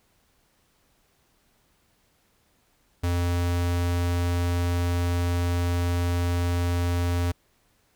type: tone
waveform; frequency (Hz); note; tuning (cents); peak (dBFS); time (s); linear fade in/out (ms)
square; 87.31; F2; 0; -23; 3.03-7.32; 10
effects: pink hiss -66 dBFS RMS until 7.95 s